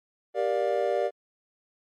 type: chord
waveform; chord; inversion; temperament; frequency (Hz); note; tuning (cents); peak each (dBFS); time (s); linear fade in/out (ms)
triangle; G minor seventh; none; just; 392 / 470.4 / 588 / 705.6; G4 / Bb4 / D5 / F5; 0 / +16 / +2 / +18; -28 / -27 / -25 / -29; 0.34-1.11; 50
effects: MP3 64 kbps